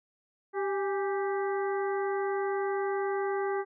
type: harmonic tone with a mistuned harmonic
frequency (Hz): 392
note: G4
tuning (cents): 0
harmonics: 1 / 2 / 3 / 4 / 5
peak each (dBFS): -29 / -35 / -39 / -41 / -43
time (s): 0.53-3.65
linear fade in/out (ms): 50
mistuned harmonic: 2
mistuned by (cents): +68
effects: none